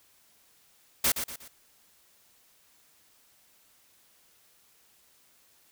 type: noise with echo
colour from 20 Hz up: white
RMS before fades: -24 dBFS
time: 1.04-1.12 s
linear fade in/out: 5 ms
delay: 120 ms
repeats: 3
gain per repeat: -8 dB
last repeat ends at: 1.48 s
effects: white hiss -63 dBFS RMS until 5.71 s